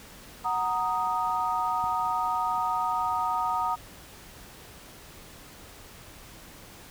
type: chord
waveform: sine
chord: D# minor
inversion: first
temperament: equal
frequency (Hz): 740 / 932.3 / 1244.5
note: F#5 / A#5 / D#6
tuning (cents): 0 / 0 / 0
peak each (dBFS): -31 / -28 / -29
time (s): 0.44-3.76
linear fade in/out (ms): 20
type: click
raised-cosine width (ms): 5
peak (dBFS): -29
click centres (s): 1.841
effects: pink hiss -48 dBFS RMS until 6.9 s